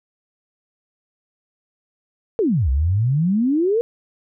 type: exponential two-way sweep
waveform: sine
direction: down then up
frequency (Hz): 483.7 to 62.6 to 483.7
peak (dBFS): -15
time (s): 2.39-3.81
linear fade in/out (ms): 0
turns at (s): 2.7
effects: none